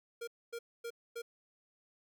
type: tone bursts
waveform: square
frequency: 467.5 Hz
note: A#4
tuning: 5 cents sharp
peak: -40 dBFS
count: 4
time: 0.21-1.22 s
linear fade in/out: 10 ms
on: 65 ms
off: 250 ms
effects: none